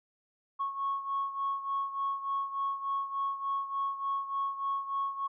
sine beating tone pair, 1100 / 1103.4 Hz, C#6 / C#6, -14 / -8 cents, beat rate 3.4 Hz, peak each -31 / -36 dBFS, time 0.59-5.28 s, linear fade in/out 20 ms, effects tanh soft clip ceiling -24 dBFS

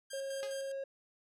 5% pulse tone with tremolo, 1600 Hz, G6, 35 cents sharp, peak -31 dBFS, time 0.1-0.72 s, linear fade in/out 10 ms, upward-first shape square, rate 4.9 Hz, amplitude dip 60%
triangle tone, 544 Hz, C#5, 33 cents flat, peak -35 dBFS, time 0.13-0.84 s, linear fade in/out 5 ms
5% pulse tone with exponential decay, 415.3 Hz, G#4, in tune, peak -30 dBFS, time 0.43-0.61 s, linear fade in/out 0 ms, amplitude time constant 37 ms
effects low-pass 9000 Hz 12 dB/octave

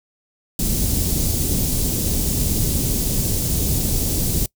pink band-stop noise, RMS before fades -20 dBFS, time 0.59-4.46 s, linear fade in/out 2 ms, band 290 to 6600 Hz, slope 12 dB/octave, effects noise-tail reverb RT60 0.1 s tail -24 dB re dry

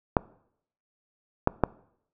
clicks, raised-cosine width 1 ms, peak -5 dBFS, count 3, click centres 0.168 / 1.474 / 1.637 s, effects noise-tail reverb RT60 0.7 s tail -22 dB re dry

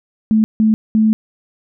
sine tone bursts at uneven times, 218.2 Hz, A3, 14 cents flat, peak -9 dBFS, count 3, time 0.31-0.44 / 0.6-0.74 / 0.95-1.13 s, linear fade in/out 0 ms, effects none

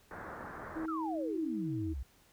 white low-pass noise, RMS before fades -45 dBFS, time 0.11-0.86 s, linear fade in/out 2 ms, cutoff 1700 Hz, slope 48 dB/octave
sine tone, 320 Hz, D#4, 49 cents sharp, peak -35 dBFS, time 0.75-1.94 s, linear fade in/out 20 ms
sine exponential sweep, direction down, 1400 to 58.27 Hz, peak -36 dBFS, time 0.88-2.03 s, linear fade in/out 5 ms
effects pink hiss -65 dBFS RMS until 2.32 s

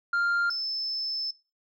sine tone pair in turn, 1396.9 / 5259 Hz, F6 / E8, 0 / -5 cents, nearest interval octave + major seventh, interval 2295 cents, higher second, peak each -20 / -27 dBFS, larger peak first, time 0.13-0.5 / 0.5-1.31 s, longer second, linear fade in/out 5 ms, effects noise-tail reverb RT60 0.3 s tail -22 dB re dry + tanh soft clip ceiling -22 dBFS

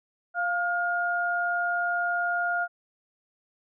sine tone pair together, 698.5 / 1420.6 Hz, F5 / F6, 0 / +29 cents, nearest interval octave, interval 1229 cents, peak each -28 / -26 dBFS, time 0.34-2.68 s, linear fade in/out 50 ms, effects none

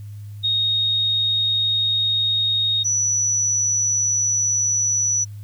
sine tone pair in turn, 3729 / 5919 Hz, A#7 / F#8, 0 / 0 cents, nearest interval minor sixth, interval 800 cents, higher second, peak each -17 / -17 dBFS, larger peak neither, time 0.43-2.84 / 2.84-5.25 s, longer neither, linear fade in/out 20 ms, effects added 103 Hz sine -32 dBFS peak until 5.43 s + white hiss -57 dBFS RMS until 5.43 s

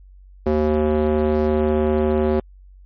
square tone with band-pass filter, 76.2 Hz, D#2, 36 cents flat, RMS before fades -18 dBFS, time 0.46-2.4 s, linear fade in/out 5 ms, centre 410 Hz, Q 1.6, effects added 47 Hz sine -42 dBFS peak until 2.85 s + MP3 32 kbps

